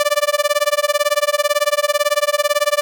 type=tone with tremolo; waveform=sawtooth; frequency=587.3 Hz; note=D5; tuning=in tune; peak=-7 dBFS; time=0-2.81 s; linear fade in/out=0 ms; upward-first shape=sine; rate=18 Hz; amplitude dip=100%; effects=none